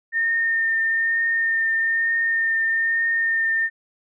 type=tone with vibrato; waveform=sine; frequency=1820 Hz; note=A#6; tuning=42 cents flat; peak=-18 dBFS; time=0.12-3.7 s; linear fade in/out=50 ms; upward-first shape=triangle; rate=1.1 Hz; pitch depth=14 cents each way; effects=none